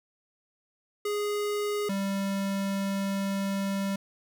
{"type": "tone pair in turn", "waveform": "square", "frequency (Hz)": [414.2, 196.44], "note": ["G#4", "G3"], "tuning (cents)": [-5, 4], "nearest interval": "octave + minor second", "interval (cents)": 1291, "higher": "first", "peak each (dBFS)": [-28, -28], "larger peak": "neither", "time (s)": [[1.05, 1.89], [1.89, 3.96]], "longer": "second", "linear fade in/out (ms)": 5, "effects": []}